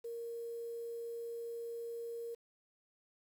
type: tone with quantisation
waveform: sine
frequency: 466.2 Hz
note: A#4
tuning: in tune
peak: -40 dBFS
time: 0.04-2.35 s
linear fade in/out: 10 ms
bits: 10
effects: none